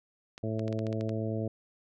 clicks, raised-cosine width 0.2 ms, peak -27 dBFS, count 9, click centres 0.379 / 0.594 / 0.68 / 0.727 / 0.791 / 0.868 / 0.928 / 1.01 / 1.093 s
harmonic tone, 110 Hz, A2, in tune, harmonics 1 / 2 / 3 / 4 / 5 / 6, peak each -33 / -36 / -38 / -39 / -40 / -41 dBFS, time 0.43-1.48 s, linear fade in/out 5 ms
effects none

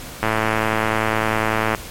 click train, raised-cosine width 0.5 ms, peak -3 dBFS, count 168, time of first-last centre 0.23-1.748 s, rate 110 Hz, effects pink hiss -35 dBFS RMS until 1.9 s + MP3 64 kbps

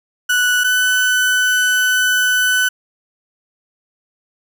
35% pulse tone pair in turn, 1480 / 1499.8 Hz, F#6 / F#6, 0 / +23 cents, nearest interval unison, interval 23 cents, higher second, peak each -11 dBFS, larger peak neither, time 0.29-0.64 / 0.64-2.69 s, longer second, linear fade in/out 10 ms, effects none

